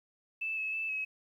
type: tone with pitch steps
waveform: sine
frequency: 2634 / 2589 / 2634 / 2562 Hz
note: E7 / E7 / E7 / E7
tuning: -2 / -32 / -2 / -50 cents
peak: -32 dBFS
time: 0.41-1.05 s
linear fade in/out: 10 ms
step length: 160 ms
effects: 11-bit